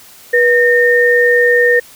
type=tone pair together; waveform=sine; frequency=485.3 / 1829.6 Hz; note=B4 / A#6; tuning=-30 / -33 cents; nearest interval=octave + major seventh; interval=2297 cents; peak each=-10 dBFS; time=0.33-1.8 s; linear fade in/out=10 ms; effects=white hiss -40 dBFS RMS until 1.95 s